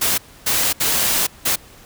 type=noise bursts at uneven times; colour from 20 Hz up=white; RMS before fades=-18 dBFS; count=4; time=0.01-0.18 / 0.46-0.73 / 0.8-1.27 / 1.45-1.56 s; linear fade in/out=10 ms; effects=pink hiss -45 dBFS RMS until 1.85 s